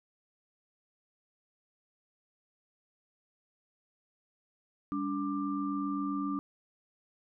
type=tone cluster; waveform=sine; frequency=198.7 / 286.3 / 1186 Hz; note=G3 / D4 / D6; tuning=+24 / -44 / +17 cents; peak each=-38 / -32 / -38 dBFS; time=4.92-6.39 s; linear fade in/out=0 ms; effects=none